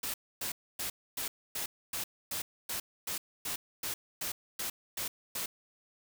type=noise bursts; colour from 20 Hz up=white; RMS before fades=-36 dBFS; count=15; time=0.03-5.46 s; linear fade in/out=5 ms; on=110 ms; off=270 ms; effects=none